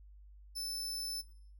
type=tone; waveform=sawtooth; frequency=5274 Hz; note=E8; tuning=in tune; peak=-35 dBFS; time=0.55-1.22 s; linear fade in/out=20 ms; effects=noise-tail reverb RT60 0.6 s tail -18 dB re dry + added 50 Hz sine -53 dBFS peak until 1.59 s